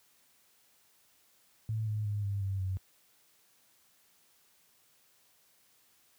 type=tone with pitch steps; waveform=sine; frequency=110 / 106.62 / 103.35 / 100.17 / 97.1 / 94.12 Hz; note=A2 / G#2 / G#2 / G2 / G2 / F#2; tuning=0 / +46 / -8 / +38 / -16 / +30 cents; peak=-30 dBFS; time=1.69-2.77 s; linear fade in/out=0 ms; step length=180 ms; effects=white hiss -67 dBFS RMS until 6.18 s + high-pass 60 Hz 12 dB/octave